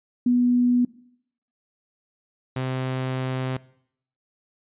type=tone pair in turn; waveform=sine / sawtooth; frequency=245.2 / 129.89 Hz; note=B3 / C3; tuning=-12 / -12 cents; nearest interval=major seventh; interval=1100 cents; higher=first; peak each=-16 / -21 dBFS; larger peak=first; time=0.26-0.85 / 2.56-3.57 s; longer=second; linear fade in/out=5 ms; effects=noise-tail reverb RT60 0.7 s tail -21 dB re dry + resampled to 8000 Hz